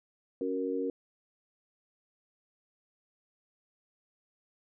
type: chord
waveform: sine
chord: F# major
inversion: second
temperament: equal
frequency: 277.2 / 370 / 466.2 Hz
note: C#4 / F#4 / A#4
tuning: 0 / 0 / 0 cents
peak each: -34 / -36 / -33 dBFS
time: 0.41-0.9 s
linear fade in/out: 2 ms
effects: none